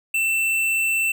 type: tone with hard clipping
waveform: sine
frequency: 2676 Hz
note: E7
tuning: 25 cents sharp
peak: -20 dBFS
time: 0.14-1.12 s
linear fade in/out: 5 ms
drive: 12 dB
effects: none